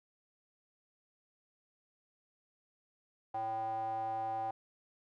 square tone with band-pass filter, 111.2 Hz, A2, 19 cents sharp, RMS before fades -37 dBFS, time 3.34-4.51 s, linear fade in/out 5 ms, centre 780 Hz, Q 9.1, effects none

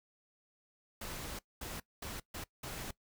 pink noise bursts at uneven times, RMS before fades -43 dBFS, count 5, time 1.01-1.39 / 1.61-1.8 / 2.02-2.2 / 2.34-2.44 / 2.63-2.91 s, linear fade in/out 5 ms, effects noise-tail reverb RT60 0.1 s tail -20 dB re dry

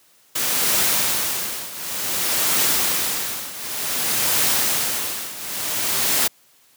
white noise with tremolo, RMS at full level -18 dBFS, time 0.35-6.28 s, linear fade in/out 10 ms, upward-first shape triangle, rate 0.55 Hz, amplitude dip 85%, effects white hiss -56 dBFS RMS until 6.76 s + high-pass 100 Hz 12 dB/octave

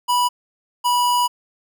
square tone pair in turn, 981 / 977.4 Hz, B5 / B5, -12 / -18 cents, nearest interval unison, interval 6 cents, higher first, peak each -16 dBFS, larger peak neither, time 0.08-0.29 / 0.84-1.28 s, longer second, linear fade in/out 20 ms, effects none

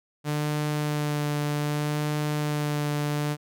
sawtooth tone with vibrato, 148.6 Hz, D3, 21 cents sharp, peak -21 dBFS, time 0.24-3.37 s, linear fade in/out 50 ms, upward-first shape sine, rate 0.64 Hz, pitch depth 15 cents each way, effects none

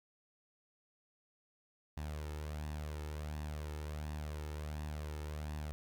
sawtooth tone with flanger, 75.6 Hz, D#2, 49 cents flat, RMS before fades -42 dBFS, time 1.97-5.72 s, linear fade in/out 0 ms, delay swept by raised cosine 1.1 to 2.3 ms, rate 1.4 Hz, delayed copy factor +0.5, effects none

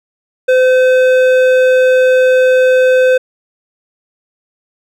triangle tone with hard clipping, 512 Hz, C5, 38 cents flat, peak -8 dBFS, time 0.48-3.18 s, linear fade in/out 10 ms, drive 14 dB, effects none

